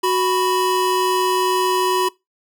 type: tone pair together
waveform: square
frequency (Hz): 370 / 987.8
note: F#4 / B5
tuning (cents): 0 / 0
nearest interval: octave + perfect fourth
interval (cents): 1700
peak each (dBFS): -19 / -20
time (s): 0.03-2.09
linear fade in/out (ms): 10
effects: noise-tail reverb RT60 0.2 s tail -22 dB re dry